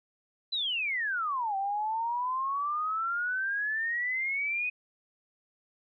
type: exponential two-way sweep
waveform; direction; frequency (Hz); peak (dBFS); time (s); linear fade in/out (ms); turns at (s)
sine; down then up; 4064 to 770 to 2514; -28; 0.52-4.7; 10; 1.56
effects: none